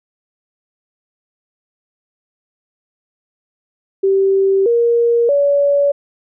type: tone with pitch steps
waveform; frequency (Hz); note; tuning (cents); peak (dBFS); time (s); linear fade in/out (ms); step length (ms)
sine; 388.4 / 470 / 568.7; G4 / A#4 / C#5; -16 / +14 / +44; -10; 4.03-5.92; 10; 630
effects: none